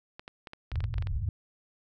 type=clicks; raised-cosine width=0.3 ms; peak=-26 dBFS; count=12; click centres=0.195 / 0.279 / 0.472 / 0.534 / 0.717 / 0.757 / 0.805 / 0.841 / 0.941 / 0.982 / 1.024 / 1.071 s
type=low-pass noise; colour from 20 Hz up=white; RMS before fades=-31 dBFS; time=0.72-1.29 s; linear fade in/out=2 ms; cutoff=120 Hz; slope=48 dB/octave
effects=none